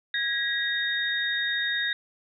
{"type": "tone cluster", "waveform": "sine", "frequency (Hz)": [1648, 1904, 3711], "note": ["G#6", "A#6", "A#7"], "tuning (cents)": [-14, 36, -9], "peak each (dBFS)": -29, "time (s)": [0.14, 1.93], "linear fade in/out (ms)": 2, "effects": []}